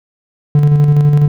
triangle tone with tremolo, 146.83 Hz, D3, in tune, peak -3 dBFS, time 0.55-1.28 s, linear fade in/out 2 ms, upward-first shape square, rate 12 Hz, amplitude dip 35%, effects none

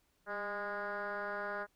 sine tone with frequency modulation, 1026 Hz, C6, 34 cents flat, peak -35 dBFS, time 0.26-1.67 s, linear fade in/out 50 ms, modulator 207 Hz, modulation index 3.1, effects tanh soft clip ceiling -33 dBFS + pink hiss -75 dBFS RMS until 1.75 s

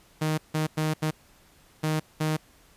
sawtooth tone bursts at uneven times, 155.56 Hz, D#3, in tune, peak -20 dBFS, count 6, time 0.21-0.38 / 0.54-0.67 / 0.77-0.94 / 1.02-1.11 / 1.83-2 / 2.2-2.37 s, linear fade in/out 10 ms, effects pink hiss -58 dBFS RMS until 2.76 s + resampled to 32000 Hz

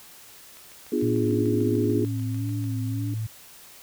click train, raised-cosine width 0.3 ms, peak -33 dBFS, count 15, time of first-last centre 0.57-2.641 s, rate 6.76 Hz
sine chord, B diminished seventh, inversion none, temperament equal with one note detuned, 246.9 / 300 / 349.2 / 415.3 Hz, B3 / D4 / F4 / Ab4, 0 / +37 / 0 / 0 cents, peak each -27 dBFS, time 0.92-2.05 s, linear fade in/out 5 ms
sine tone with pitch glide, 115.6 to 110.19 Hz, A#2 to A2, -14 to +3 cents, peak -26 dBFS, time 1.02-3.27 s, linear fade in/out 10 ms, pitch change -83 cents, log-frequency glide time 1.14-1.24 s
sine tone with vibrato, 274.8 Hz, C#4, 15 cents flat, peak -31 dBFS, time 1.29-3.14 s, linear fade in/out 2 ms, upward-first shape sine, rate 1.8 Hz, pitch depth 85 cents each way
effects white hiss -48 dBFS RMS until 3.82 s

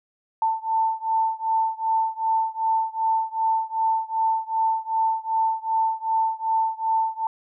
sine beating tone pair, 890 / 892.6 Hz, A5 / A5, +20 / +25 cents, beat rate 2.6 Hz, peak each -23 / -24 dBFS, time 0.42-7.27 s, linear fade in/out 2 ms, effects none

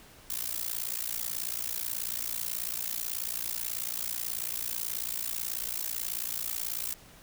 blue noise with amplitude modulation, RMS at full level -30 dBFS, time 0.3-6.94 s, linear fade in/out 2 ms, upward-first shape sine, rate 58.3 Hz, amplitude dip 100%, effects pink hiss -54 dBFS RMS until 7.22 s

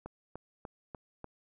click train, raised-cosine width 1 ms, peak -28 dBFS, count 5, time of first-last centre 0.06-1.243 s, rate 3.38 Hz, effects none

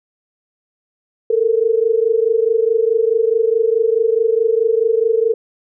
sine tone pair together, 440 / 464.7 Hz, A4 / A#4, 0 / -5 cents, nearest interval minor second, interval 95 cents, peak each -15 dBFS, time 1.3-5.34 s, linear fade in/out 5 ms, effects none

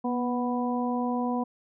harmonic tone with a mistuned harmonic, 246.9 Hz, B3, in tune, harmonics 1 / 2 / 3 / 4, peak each -27 / -34 / -33 / -34 dBFS, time 0.04-1.44 s, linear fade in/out 10 ms, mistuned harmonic 1, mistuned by -28 cents, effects none

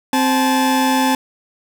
40% pulse tone pair together, 261.6 / 865.3 Hz, C4 / A5, 0 / -29 cents, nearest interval octave + major sixth, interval 2071 cents, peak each -15 / -16 dBFS, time 0.13-1.15 s, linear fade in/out 2 ms, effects none

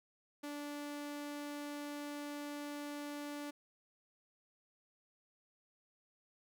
sawtooth tone, 291.2 Hz, D4, 15 cents flat, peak -38 dBFS, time 0.43-3.51 s, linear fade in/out 10 ms, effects none

